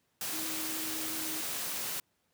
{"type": "tone in noise", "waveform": "sine", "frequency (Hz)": 316.8, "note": "D#4", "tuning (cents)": 31, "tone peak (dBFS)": -42, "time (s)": [0.33, 1.41], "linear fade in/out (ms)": 2, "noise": "white", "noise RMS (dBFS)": -36, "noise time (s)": [0.21, 2], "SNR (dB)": -9, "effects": ["pink hiss -75 dBFS RMS until 2.33 s", "high-pass 100 Hz 12 dB/octave"]}